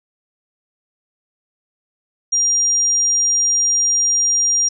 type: tone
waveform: sine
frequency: 5700 Hz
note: F8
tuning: 34 cents sharp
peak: -13 dBFS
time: 2.32-4.69 s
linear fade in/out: 10 ms
effects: none